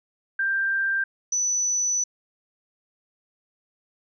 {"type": "tone pair in turn", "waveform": "sine", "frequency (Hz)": [1581, 5969], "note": ["G6", "F#8"], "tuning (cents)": [14, 14], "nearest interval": "octave + major seventh", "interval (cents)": 2300, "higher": "second", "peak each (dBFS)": [-21, -21], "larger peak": "neither", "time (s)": [[0.39, 1.04], [1.32, 2.04]], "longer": "second", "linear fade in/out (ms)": 5, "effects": []}